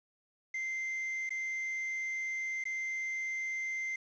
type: tone with dropouts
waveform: triangle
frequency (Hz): 2084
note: C7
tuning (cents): -7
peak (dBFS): -32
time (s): 0.54-3.96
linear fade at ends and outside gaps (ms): 5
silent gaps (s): 1.293-1.305 / 2.64-2.653
effects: resampled to 16000 Hz + 10-bit